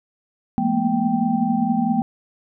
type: tone cluster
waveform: sine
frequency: 174.7 / 215.8 / 230 / 240.6 / 782 Hz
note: F3 / A3 / A#3 / B3 / G5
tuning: +1 / -33 / -23 / -45 / -4 cents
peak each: -27 / -22 / -28 / -21 / -24 dBFS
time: 0.58-2.02 s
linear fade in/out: 0 ms
effects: none